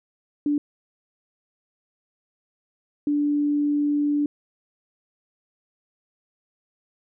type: tone bursts at uneven times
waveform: sine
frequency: 292.1 Hz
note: D4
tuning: 9 cents flat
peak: -19 dBFS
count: 2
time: 0.46-0.58 / 3.07-4.26 s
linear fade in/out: 2 ms
effects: none